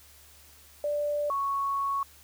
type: tone pair in turn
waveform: sine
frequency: 587.3 / 1108.7 Hz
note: D5 / C#6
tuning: 0 / 0 cents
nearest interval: major seventh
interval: 1100 cents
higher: second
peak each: -26 dBFS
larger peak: neither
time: 0.84-1.3 / 1.3-2.03 s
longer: second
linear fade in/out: 2 ms
effects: added 73 Hz sine -59 dBFS peak until 2.23 s + white hiss -55 dBFS RMS until 2.23 s